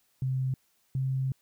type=tone pair in turn; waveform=sine; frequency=130.81 / 132.48 Hz; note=C3 / C3; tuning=0 / +22 cents; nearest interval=unison; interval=22 cents; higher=second; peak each=-26 dBFS; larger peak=neither; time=0.22-0.54 / 0.95-1.32 s; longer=second; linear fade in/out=2 ms; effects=white hiss -70 dBFS RMS until 1.41 s